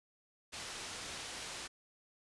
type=low-pass noise; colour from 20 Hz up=white; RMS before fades=-45 dBFS; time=0.52-1.68 s; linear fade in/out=20 ms; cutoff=6300 Hz; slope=12 dB/octave; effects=resampled to 24000 Hz